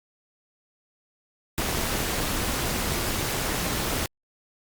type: noise with amplitude modulation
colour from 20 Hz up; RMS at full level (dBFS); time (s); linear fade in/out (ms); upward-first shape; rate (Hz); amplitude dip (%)
pink; -24; 1.58-4.06; 0; sine; 281; 70
effects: Opus 48 kbps